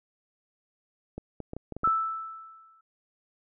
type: clicks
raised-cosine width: 2 ms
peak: -23 dBFS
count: 8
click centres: 1.18 / 1.403 / 1.534 / 1.566 / 1.723 / 1.766 / 1.834 / 1.875 s
type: tone with exponential decay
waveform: sine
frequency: 1318.5 Hz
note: E6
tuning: in tune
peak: -19 dBFS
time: 1.84-2.81 s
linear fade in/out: 5 ms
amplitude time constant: 210 ms
effects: none